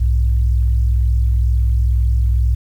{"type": "tone pair together", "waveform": "sine", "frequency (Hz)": [61.74, 103.91], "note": ["B1", "G#2"], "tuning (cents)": [0, 1], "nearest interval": "major sixth", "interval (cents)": 901, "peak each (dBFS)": [-12, -21], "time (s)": [0, 2.55], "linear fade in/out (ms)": 10, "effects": ["8-bit"]}